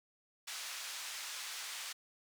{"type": "band-pass noise", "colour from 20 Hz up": "white", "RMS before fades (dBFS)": -44, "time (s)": [0.47, 1.93], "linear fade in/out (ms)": 10, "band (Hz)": [1100, 6700], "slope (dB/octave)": 12, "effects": []}